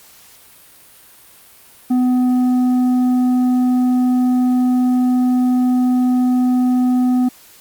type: tone with tanh clipping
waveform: sine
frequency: 250.8 Hz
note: B3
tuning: 27 cents sharp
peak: -13 dBFS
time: 1.9-7.29 s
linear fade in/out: 10 ms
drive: 6 dB
effects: white hiss -45 dBFS RMS until 7.6 s + Opus 48 kbps